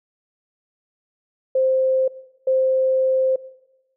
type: tone bursts at uneven times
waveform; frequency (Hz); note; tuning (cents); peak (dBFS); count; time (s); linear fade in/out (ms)
sine; 523.3; C5; 0; -15; 2; 1.55-2.08 / 2.47-3.36; 5
effects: noise-tail reverb RT60 1.0 s tail -19 dB re dry